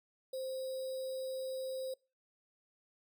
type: tone with sample-and-hold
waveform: sine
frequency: 523.3 Hz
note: C5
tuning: in tune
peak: -37 dBFS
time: 0.33-1.94 s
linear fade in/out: 5 ms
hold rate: 4410 Hz
effects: noise-tail reverb RT60 0.3 s tail -24 dB re dry